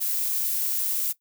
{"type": "noise", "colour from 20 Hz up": "violet", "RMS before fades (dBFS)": -26, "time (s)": [0, 1.13], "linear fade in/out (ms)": 20, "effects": ["noise-tail reverb RT60 0.1 s tail -17 dB re dry"]}